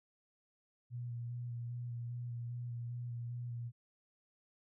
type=tone with vibrato; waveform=sine; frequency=120 Hz; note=B2; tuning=49 cents flat; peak=-39 dBFS; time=0.9-3.72 s; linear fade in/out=50 ms; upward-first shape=square; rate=2.5 Hz; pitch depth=18 cents each way; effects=none